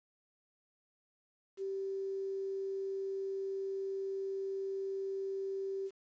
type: tone with quantisation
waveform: sine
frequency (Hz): 388.5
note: G4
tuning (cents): -16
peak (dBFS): -35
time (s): 1.57-5.91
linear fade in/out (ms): 50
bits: 10
effects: resampled to 16000 Hz